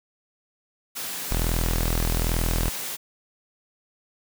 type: high-pass noise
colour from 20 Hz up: white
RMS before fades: -32 dBFS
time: 0.95-2.97 s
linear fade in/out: 20 ms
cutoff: 110 Hz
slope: 12 dB/octave
type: tone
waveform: sawtooth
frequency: 41.2 Hz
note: E1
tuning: in tune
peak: -18 dBFS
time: 1.31-2.69 s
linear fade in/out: 0 ms
effects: none